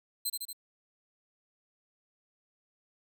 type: tone with echo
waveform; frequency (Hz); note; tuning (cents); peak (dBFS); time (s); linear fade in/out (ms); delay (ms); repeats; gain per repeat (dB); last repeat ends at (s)
10% pulse; 4103; C8; -35; -23; 0.25-0.3; 10; 77; 3; -3; 0.531
effects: none